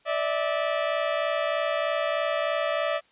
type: tone pair together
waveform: sawtooth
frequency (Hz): 587 / 650.2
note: D5 / E5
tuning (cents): -1 / -24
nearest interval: major second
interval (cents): 177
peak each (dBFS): -23 / -23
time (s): 0.05-3.01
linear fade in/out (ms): 50
effects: white hiss -62 dBFS RMS until 3.11 s + resampled to 8000 Hz